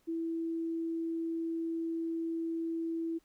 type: tone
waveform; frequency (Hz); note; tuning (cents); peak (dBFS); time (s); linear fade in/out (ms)
sine; 329.6; E4; 0; -32; 0.07-3.19; 20
effects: pink hiss -72 dBFS RMS until 3.24 s